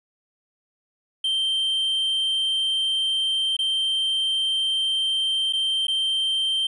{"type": "tone with dropouts", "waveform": "triangle", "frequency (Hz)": 3136, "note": "G7", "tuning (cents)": 0, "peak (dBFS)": -19, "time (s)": [1.24, 6.67], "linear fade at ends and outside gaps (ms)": 5, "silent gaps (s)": [[3.567, 3.589], [5.526, 5.533], [5.87, 5.881]], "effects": ["resampled to 24000 Hz"]}